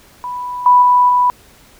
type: tone with level steps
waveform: sine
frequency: 987.8 Hz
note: B5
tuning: in tune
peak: -21 / -5 / -7 / -9 dBFS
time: 0.24-1.3 s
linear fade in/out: 0 ms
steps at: 0.66 / 0.82 / 1.09 s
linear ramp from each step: 2 ms
effects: pink hiss -46 dBFS RMS until 1.79 s